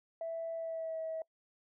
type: tone with pitch glide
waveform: sine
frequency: 659.3 to 644.2 Hz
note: E5 to E5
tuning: 0 to -40 cents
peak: -35 dBFS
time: 0.21-1.22 s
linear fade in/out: 2 ms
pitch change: -40 cents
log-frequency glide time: 0.55-0.99 s
effects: noise-tail reverb RT60 0.1 s tail -24 dB re dry + tanh soft clip ceiling -31 dBFS